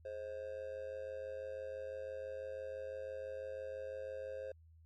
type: tone with amplitude modulation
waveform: triangle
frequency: 529 Hz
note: C5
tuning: 19 cents sharp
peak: -36 dBFS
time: 0.05-4.52 s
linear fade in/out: 5 ms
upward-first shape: sine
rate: 106 Hz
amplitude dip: 80%
effects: added 81 Hz sine -59 dBFS peak until 4.85 s + MP3 48 kbps